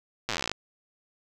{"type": "slowing click train", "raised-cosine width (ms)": 0.2, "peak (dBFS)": -11, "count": 18, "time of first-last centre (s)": [0.29, 0.516], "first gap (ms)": 8, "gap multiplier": 1.06, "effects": []}